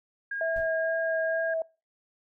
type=tone; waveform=sine; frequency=1626 Hz; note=G#6; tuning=37 cents flat; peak=-30 dBFS; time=0.31-1.54 s; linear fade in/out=5 ms
type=tone with vibrato; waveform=sine; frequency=651 Hz; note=E5; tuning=22 cents flat; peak=-26 dBFS; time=0.41-1.62 s; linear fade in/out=2 ms; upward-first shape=sine; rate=2.2 Hz; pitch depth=13 cents each way
type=noise with exponential decay; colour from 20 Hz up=brown; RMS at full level=-39 dBFS; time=0.56-0.79 s; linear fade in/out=5 ms; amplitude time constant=49 ms
effects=noise-tail reverb RT60 0.3 s tail -23 dB re dry